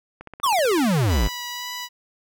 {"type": "click train", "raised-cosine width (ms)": 0.5, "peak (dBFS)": -23, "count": 18, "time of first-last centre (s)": [0.21, 1.286], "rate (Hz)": 15.8}
{"type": "exponential sweep", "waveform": "square", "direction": "down", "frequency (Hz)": [1217, 46.25], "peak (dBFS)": -18, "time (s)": [0.43, 1.28], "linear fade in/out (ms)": 10}
{"type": "tone with vibrato", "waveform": "10% pulse", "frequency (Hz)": 981, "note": "B5", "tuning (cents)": -12, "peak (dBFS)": -21, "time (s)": [1.07, 1.89], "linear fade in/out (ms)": 50, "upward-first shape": "sine", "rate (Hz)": 1.9, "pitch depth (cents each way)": 11}
{"effects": []}